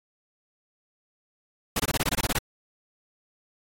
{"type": "noise bursts", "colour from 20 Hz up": "pink", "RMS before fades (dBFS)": -25, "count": 11, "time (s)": [1.76, 2.387], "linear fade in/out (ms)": 5, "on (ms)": 37, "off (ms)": 22, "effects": ["AAC 48 kbps"]}